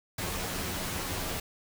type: noise with comb filter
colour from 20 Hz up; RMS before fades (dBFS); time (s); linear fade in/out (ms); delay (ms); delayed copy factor
pink; -34; 0.18-1.4; 5; 11; +0.6
effects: none